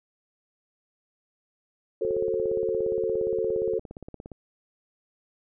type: chord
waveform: sine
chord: F# diminished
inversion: none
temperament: just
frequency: 370 / 444 / 532.8 Hz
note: F#4 / A4 / C5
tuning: 0 / +16 / +31 cents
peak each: -29 / -26 / -31 dBFS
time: 2.01-3.79 s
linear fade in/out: 5 ms
type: click train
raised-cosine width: 2 ms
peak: -26 dBFS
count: 40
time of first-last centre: 2.05-4.317 s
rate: 17.2 Hz
effects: none